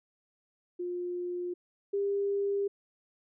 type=tone pair in turn; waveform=sine; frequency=354.8 / 400.3 Hz; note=F4 / G4; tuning=+27 / +36 cents; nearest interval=major second; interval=209 cents; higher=second; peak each=-32 / -27 dBFS; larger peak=second; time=0.79-1.54 / 1.93-2.68 s; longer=neither; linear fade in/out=10 ms; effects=none